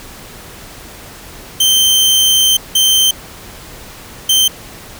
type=tone bursts at uneven times; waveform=sawtooth; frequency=3116 Hz; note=G7; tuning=11 cents flat; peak=-5 dBFS; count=3; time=1.6-2.57 / 2.75-3.11 / 4.29-4.48 s; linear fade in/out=5 ms; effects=pink hiss -34 dBFS RMS until 4.99 s